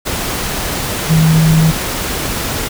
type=tone in noise; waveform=sine; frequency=159.6 Hz; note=D#3; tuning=44 cents sharp; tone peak=-7 dBFS; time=1.09-1.72 s; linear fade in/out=20 ms; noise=pink; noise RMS=-19 dBFS; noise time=0.05-2.69 s; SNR=+9 dB; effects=none